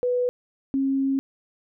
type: tone pair in turn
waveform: sine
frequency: 493.9 / 270.7 Hz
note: B4 / C#4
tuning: 0 / -41 cents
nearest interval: minor seventh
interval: 1041 cents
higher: first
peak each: -20 dBFS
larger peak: neither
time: 0.03-0.29 / 0.74-1.19 s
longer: second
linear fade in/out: 0 ms
effects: none